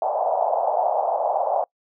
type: band-pass noise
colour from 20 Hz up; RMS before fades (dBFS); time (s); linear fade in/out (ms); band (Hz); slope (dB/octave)
pink; -22; 0.02-1.64; 2; 600 to 840; 48
effects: noise-tail reverb RT60 0.1 s tail -25 dB re dry